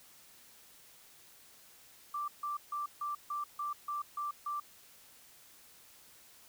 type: tone bursts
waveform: sine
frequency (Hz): 1174.7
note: D6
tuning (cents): 0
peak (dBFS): -34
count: 9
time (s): 2.14-4.6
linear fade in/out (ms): 5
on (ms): 140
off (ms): 150
effects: white hiss -59 dBFS RMS until 6.48 s